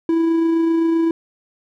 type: tone with amplitude modulation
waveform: triangle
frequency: 329.6 Hz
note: E4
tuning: in tune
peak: -11 dBFS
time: 0.09-1.11 s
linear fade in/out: 2 ms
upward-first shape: sine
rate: 27.7 Hz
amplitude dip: 25%
effects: none